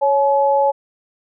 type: tone pair together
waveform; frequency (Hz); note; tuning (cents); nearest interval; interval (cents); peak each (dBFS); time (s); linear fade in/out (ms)
sine; 555.4 / 853; C#5 / G#5; +3 / +46; perfect fifth; 743; -15; 0.01-0.72; 20
effects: none